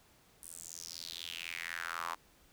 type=tone with high-pass filter sweep; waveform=square; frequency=42.03 Hz; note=E1; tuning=34 cents sharp; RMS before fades=-43 dBFS; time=0.42-2.15 s; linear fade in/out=10 ms; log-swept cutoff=9900 to 1000 Hz; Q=4.3; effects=pink hiss -65 dBFS RMS until 2.52 s